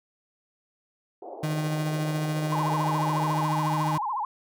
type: band-pass noise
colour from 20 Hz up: white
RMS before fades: -40 dBFS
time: 1.22-3.44 s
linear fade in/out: 2 ms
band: 320 to 790 Hz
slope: 48 dB/octave
type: tone with tremolo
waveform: 35% pulse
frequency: 153.9 Hz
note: D#3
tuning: 19 cents flat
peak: -23 dBFS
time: 1.43-3.98 s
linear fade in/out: 5 ms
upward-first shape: sine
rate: 14 Hz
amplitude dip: 25%
type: tone with vibrato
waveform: sine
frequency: 939 Hz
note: A#5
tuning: 12 cents sharp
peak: -26 dBFS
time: 2.52-4.25 s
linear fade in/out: 2 ms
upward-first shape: sine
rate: 14 Hz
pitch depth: 240 cents each way
effects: none